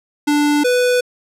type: tone pair in turn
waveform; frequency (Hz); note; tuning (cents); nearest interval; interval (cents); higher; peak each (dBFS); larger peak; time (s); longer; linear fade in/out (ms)
square; 293.7 / 495.2; D4 / B4; 0 / +5; major sixth; 905; second; -13; neither; 0.27-0.64 / 0.64-1.01; neither; 10
effects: low-pass 12000 Hz 12 dB/octave